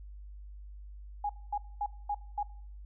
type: tone bursts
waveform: sine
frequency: 824 Hz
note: G#5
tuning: 14 cents flat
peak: -29 dBFS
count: 5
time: 1.24-2.43 s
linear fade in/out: 5 ms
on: 54 ms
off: 230 ms
effects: noise-tail reverb RT60 0.6 s tail -21 dB re dry + added 50 Hz sine -44 dBFS peak until 2.85 s